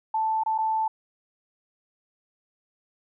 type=tone with dropouts; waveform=sine; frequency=880 Hz; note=A5; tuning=in tune; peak=-22 dBFS; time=0.14-0.88 s; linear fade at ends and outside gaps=5 ms; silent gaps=0.436-0.461 / 0.58-0.585 s; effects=none